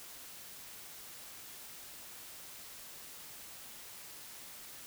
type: silence
effects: white hiss -50 dBFS RMS until 4.86 s